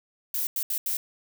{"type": "noise bursts at uneven times", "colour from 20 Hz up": "violet", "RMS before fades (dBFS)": -28, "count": 4, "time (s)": [[0.34, 0.47], [0.56, 0.63], [0.7, 0.78], [0.86, 0.97]], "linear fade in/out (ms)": 2, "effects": []}